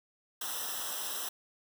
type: noise with comb filter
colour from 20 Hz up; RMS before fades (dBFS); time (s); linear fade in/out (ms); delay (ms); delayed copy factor
white; -37; 0.41-1.29; 5; 0.44; -1
effects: none